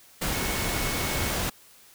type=tone in noise; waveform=sine; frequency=2200 Hz; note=C#7; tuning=14 cents flat; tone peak=-37 dBFS; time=0.33-1.31 s; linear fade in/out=10 ms; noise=pink; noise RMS=-28 dBFS; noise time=0.21-1.5 s; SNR=-12 dB; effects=white hiss -54 dBFS RMS until 1.94 s